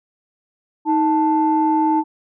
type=tone pair together; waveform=sine; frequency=314.5 / 880 Hz; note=D#4 / A5; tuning=+19 / 0 cents; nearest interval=octave + tritone; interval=1781 cents; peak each=-16 dBFS; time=0.85-2.04 s; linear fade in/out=50 ms; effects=tanh soft clip ceiling -6 dBFS